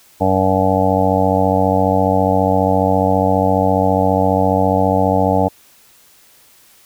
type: harmonic tone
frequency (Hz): 94.7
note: F#2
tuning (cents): +41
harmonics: 1 / 2 / 3 / 5 / 6 / 7 / 8 / 9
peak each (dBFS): -20 / -20 / -20 / -20 / -20 / -20 / -20 / -20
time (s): 0.2-5.49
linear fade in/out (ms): 20
effects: white hiss -49 dBFS RMS until 6.85 s